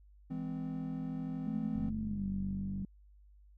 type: chord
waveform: triangle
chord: E augmented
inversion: none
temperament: just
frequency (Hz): 164.81 / 206 / 257.5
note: E3 / G#3 / B#3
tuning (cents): 0 / -14 / -28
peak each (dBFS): -38 / -42 / -37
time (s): 0.3-1.9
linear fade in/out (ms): 10
type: tone with pitch glide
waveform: sine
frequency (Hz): 216.8 to 193.15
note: A3 to G3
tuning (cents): -25 to -25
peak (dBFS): -35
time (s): 1.47-2.85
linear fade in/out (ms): 2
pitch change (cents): -200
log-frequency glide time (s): 2.03-2.26
type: click train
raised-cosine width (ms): 5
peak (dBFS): -31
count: 52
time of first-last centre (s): 1.76-2.82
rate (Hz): 48.1
effects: added 50 Hz sine -57 dBFS peak until 3.57 s